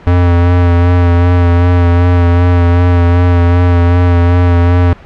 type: tone with vibrato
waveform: square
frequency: 87.6 Hz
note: F2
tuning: 6 cents sharp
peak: -6 dBFS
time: 0.07-4.93 s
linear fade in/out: 0 ms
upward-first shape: sine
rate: 2.6 Hz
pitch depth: 24 cents each way
effects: pink hiss -35 dBFS RMS until 5.05 s + low-pass 2000 Hz 12 dB/octave